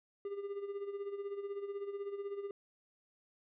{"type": "tone with tremolo", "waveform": "triangle", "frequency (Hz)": 401.4, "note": "G4", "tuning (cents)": 41, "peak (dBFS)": -34, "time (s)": [0.25, 2.51], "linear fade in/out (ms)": 2, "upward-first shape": "sine", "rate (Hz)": 16, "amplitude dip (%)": 65, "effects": ["resampled to 8000 Hz"]}